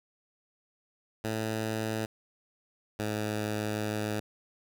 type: tone pair in turn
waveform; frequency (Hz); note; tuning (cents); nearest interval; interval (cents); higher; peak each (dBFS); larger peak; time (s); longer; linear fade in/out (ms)
10% pulse; 110 / 106.5; A2 / G#2; 0 / +44; minor second; 56; first; -22; neither; 1.24-2.06 / 2.99-4.2; second; 5
effects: none